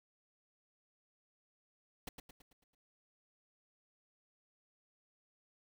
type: noise with echo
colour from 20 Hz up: pink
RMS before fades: -43 dBFS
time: 2.07-2.09 s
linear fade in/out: 5 ms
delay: 110 ms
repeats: 6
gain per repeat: -6 dB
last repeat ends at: 2.75 s
effects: none